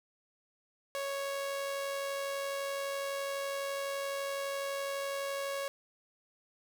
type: tone with amplitude modulation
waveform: sawtooth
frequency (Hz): 554.4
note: C#5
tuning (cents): 0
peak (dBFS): -29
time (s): 0.95-5.68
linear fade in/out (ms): 0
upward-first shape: sine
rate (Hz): 91.9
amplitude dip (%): 30
effects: none